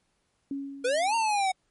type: tone with exponential decay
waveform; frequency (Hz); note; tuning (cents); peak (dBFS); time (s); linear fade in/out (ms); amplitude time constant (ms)
sine; 277.2; C#4; 0; -28; 0.51-1.48; 2; 210
type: exponential two-way sweep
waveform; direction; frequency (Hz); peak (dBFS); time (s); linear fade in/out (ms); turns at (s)
square; up then down; 470.9 to 928 to 743; -24; 0.84-1.52; 10; 1.15
effects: pink hiss -73 dBFS RMS until 1.7 s + MP3 48 kbps